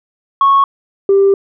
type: tone pair in turn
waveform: sine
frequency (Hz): 1102 / 393.7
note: C#6 / G4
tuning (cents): -11 / +8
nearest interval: octave + tritone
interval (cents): 1781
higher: first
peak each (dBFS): -5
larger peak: neither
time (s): 0.41-0.64 / 1.09-1.34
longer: second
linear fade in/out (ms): 2
effects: tanh soft clip ceiling -3 dBFS